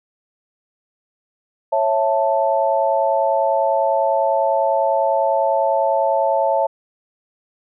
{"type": "chord", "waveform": "sine", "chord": "A major", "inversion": "first", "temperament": "just", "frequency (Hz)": [550, 660, 880], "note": ["C#5", "E5", "A5"], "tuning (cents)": [-14, 2, 0], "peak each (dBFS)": -19, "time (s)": [1.72, 6.67], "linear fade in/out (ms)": 10, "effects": []}